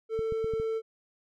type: tone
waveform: triangle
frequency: 445.8 Hz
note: A4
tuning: 23 cents sharp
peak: -26 dBFS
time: 0.09-0.82 s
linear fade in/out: 50 ms
type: clicks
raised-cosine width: 5 ms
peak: -26 dBFS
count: 5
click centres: 0.192 / 0.323 / 0.444 / 0.537 / 0.599 s
effects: none